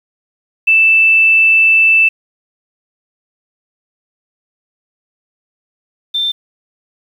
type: tone pair in turn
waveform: sine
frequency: 2646 / 3571 Hz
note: E7 / A7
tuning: +6 / +25 cents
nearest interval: perfect fourth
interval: 519 cents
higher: second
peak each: -6 / -13 dBFS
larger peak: first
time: 0.67-2.09 / 6.14-6.32 s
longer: first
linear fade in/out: 10 ms
effects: 7-bit